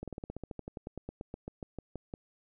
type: slowing click train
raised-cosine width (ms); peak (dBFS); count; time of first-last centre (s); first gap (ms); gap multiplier
2; -26; 22; 0.03-2.139; 47; 1.07
effects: none